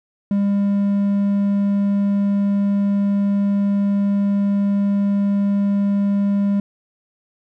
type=tone; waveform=triangle; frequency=200.7 Hz; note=G3; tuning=41 cents sharp; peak=-13 dBFS; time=0.31-6.6 s; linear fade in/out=2 ms; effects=none